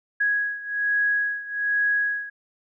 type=beating tone pair; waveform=sine; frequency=1661.2 / 1662.4 Hz; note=G#6 / G#6; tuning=0 / +1 cents; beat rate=1.2 Hz; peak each=-23 / -26 dBFS; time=0.2-2.3 s; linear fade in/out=10 ms; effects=none